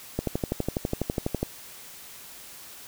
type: click train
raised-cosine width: 2 ms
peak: -12 dBFS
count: 16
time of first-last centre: 0.19-1.43 s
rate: 12.1 Hz
effects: white hiss -45 dBFS RMS until 2.87 s